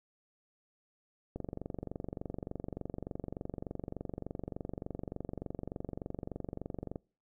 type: click train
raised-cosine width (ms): 2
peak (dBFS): -25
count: 132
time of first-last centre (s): 1.36-6.958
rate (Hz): 23.4
effects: noise-tail reverb RT60 0.4 s tail -26 dB re dry